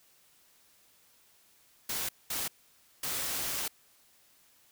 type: noise bursts at uneven times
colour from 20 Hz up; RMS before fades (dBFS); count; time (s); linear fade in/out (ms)
white; -34; 3; 1.89-2.09 / 2.3-2.48 / 3.03-3.68; 5
effects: white hiss -64 dBFS RMS until 4.71 s